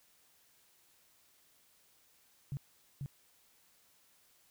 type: tone with echo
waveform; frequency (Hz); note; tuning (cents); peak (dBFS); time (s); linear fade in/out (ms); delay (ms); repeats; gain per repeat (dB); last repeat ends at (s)
sine; 138.7; C#3; +1; -35; 2.52-2.57; 0; 490; 1; -2; 3.06
effects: white hiss -68 dBFS RMS until 4.5 s